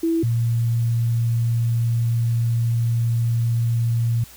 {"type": "tone pair in turn", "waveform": "sine", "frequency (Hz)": [330, 116.67], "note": ["E4", "A#2"], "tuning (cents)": [2, 2], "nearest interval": "octave + tritone", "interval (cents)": 1800, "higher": "first", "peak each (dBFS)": -17, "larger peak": "neither", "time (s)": [[0.03, 0.23], [0.23, 4.24]], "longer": "second", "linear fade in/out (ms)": 5, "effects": ["added 60 Hz sine -51 dBFS peak until 4.36 s", "white hiss -45 dBFS RMS until 4.36 s"]}